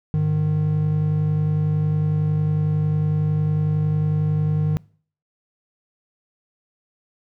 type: tone pair together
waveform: triangle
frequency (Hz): 102.3 / 153.28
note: G#2 / D#3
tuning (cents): -26 / -26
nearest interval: perfect fifth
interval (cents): 700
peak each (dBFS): -23 / -16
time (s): 0.14-4.77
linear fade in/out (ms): 0
effects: noise-tail reverb RT60 0.5 s tail -25 dB re dry